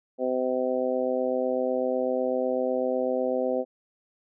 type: harmonic tone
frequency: 128 Hz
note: C3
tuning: 38 cents flat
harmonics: 2 / 3 / 4 / 5 / 6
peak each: -31 / -32 / -26 / -31 / -37 dBFS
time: 0.18-3.65 s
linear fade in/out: 50 ms
effects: none